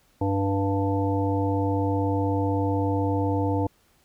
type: harmonic tone with a mistuned harmonic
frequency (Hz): 98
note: G2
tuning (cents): 0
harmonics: 1 / 3 / 5 / 7 / 9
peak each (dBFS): -25 / -26 / -29 / -34 / -31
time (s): 0.21-3.67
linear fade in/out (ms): 5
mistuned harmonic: 7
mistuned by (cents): +21
effects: pink hiss -63 dBFS RMS until 4.04 s